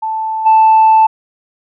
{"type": "tone with level steps", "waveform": "sine", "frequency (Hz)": 880, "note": "A5", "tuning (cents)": 0, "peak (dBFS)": [-15, -3], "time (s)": [0.02, 1.07], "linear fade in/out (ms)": 10, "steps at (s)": 0.45, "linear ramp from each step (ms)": 20, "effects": ["tanh soft clip ceiling -2 dBFS"]}